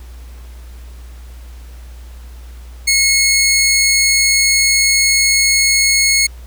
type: tone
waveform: 15% pulse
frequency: 2178 Hz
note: C#7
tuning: 31 cents flat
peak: -4 dBFS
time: 2.87-6.27 s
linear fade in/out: 10 ms
effects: added 60 Hz sine -31 dBFS peak until 6.46 s + pink hiss -46 dBFS RMS until 6.46 s